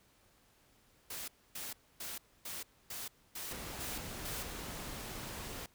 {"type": "noise bursts", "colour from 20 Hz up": "white", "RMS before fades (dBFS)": -43, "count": 8, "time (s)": [1.1, 4.43], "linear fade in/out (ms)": 5, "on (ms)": 180, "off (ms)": 270}
{"type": "noise", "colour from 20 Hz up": "pink", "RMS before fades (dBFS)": -44, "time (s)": [3.51, 5.66], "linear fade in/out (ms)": 2}
{"effects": ["pink hiss -68 dBFS RMS until 5.74 s"]}